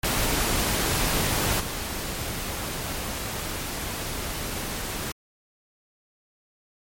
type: noise with level steps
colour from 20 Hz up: pink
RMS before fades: -24 / -31 dBFS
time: 0.03-5.12 s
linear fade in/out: 5 ms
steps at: 1.59 s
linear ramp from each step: 20 ms
effects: MP3 64 kbps